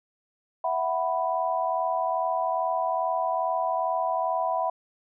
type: chord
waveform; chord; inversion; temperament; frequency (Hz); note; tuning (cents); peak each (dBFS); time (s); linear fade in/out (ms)
sine; E suspended second; none; just; 659.3 / 741.7 / 988.9; E5 / F#5 / B5; 0 / +4 / +2; -28; 0.64-4.7; 5
effects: none